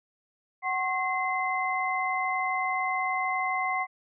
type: tone cluster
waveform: sine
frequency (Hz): 748 / 1079 / 2062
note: F#5 / C#6 / C7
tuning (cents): +19 / -47 / -26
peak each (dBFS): -30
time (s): 0.62-3.87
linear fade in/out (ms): 50
effects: none